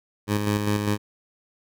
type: tone with tremolo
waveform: 15% pulse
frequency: 103.83 Hz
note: G#2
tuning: in tune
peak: -14 dBFS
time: 0.27-0.98 s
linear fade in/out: 50 ms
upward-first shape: square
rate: 5 Hz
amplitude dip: 40%
effects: none